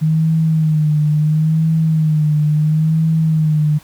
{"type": "tone with vibrato", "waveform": "sine", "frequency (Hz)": 155.56, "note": "D#3", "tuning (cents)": 0, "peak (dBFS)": -11, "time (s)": [0.01, 3.79], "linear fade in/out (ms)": 20, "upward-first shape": "sine", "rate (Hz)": 0.73, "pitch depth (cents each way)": 56, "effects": ["pink hiss -45 dBFS RMS until 3.83 s"]}